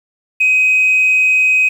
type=tone with amplitude modulation; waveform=sine; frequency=2521 Hz; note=D#7; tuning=22 cents sharp; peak=-6 dBFS; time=0.4-1.69 s; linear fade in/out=10 ms; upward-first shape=sine; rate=199 Hz; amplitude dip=35%; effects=tanh soft clip ceiling -5 dBFS + 7-bit